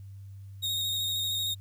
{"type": "tone with vibrato", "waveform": "40% pulse", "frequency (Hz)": 3729, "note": "A#7", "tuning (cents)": 0, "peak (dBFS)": -27, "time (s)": [0.62, 1.55], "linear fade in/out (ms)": 20, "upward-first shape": "square", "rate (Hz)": 13, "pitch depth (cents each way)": 22, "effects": ["added 98 Hz sine -42 dBFS peak until 1.6 s", "white hiss -70 dBFS RMS until 1.6 s"]}